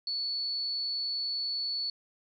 sine tone, 4435 Hz, C#8, in tune, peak -30 dBFS, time 0.07-1.9 s, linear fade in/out 2 ms, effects none

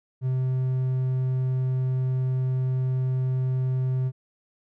triangle tone, 129.3 Hz, C3, 20 cents flat, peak -20 dBFS, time 0.21-4.12 s, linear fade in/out 50 ms, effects none

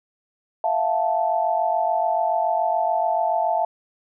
sine tone cluster, 662 / 709 / 877 Hz, E5 / F5 / A5, +7 / +26 / -6 cents, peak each -23 dBFS, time 0.64-3.65 s, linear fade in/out 2 ms, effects none

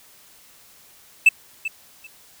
triangle tone with echo, 2637 Hz, E7, in tune, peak -6 dBFS, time 1.26-1.29 s, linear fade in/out 5 ms, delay 390 ms, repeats 2, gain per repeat -15 dB, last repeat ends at 2.07 s, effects white hiss -51 dBFS RMS until 2.4 s

